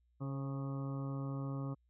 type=harmonic tone with a mistuned harmonic; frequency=137.4 Hz; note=C#3; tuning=15 cents flat; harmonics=1 / 2 / 3 / 4 / 5 / 6 / 7 / 8 / 9; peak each=-38 / -43 / -53 / -51 / -60 / -59 / -61 / -54 / -55 dBFS; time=0.2-1.75 s; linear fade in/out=20 ms; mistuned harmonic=4; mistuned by=-29 cents; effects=added 60 Hz sine -70 dBFS peak until 1.89 s